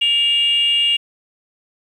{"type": "tone with frequency modulation", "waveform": "sine", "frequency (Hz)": 2826, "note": "F7", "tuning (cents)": 20, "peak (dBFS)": -12, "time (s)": [0.01, 0.97], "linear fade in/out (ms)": 10, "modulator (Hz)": 514, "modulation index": 0.41, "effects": ["tanh soft clip ceiling -9 dBFS", "8-bit"]}